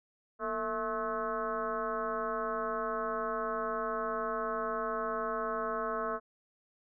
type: tone with frequency modulation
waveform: sine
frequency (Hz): 871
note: A5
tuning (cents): -18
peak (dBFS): -31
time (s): 0.39-6.2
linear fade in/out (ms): 50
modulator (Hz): 211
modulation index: 2.6
effects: none